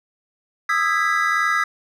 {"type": "chord", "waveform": "triangle", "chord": "E major seventh", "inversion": "third", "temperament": "just", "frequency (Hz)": [1236.1, 1318.5, 1648.1, 1977.8], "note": ["D#6", "E6", "G#6", "B6"], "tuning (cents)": [-12, 0, -14, 2], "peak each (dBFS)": -21, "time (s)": [0.69, 1.64], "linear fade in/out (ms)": 5, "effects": []}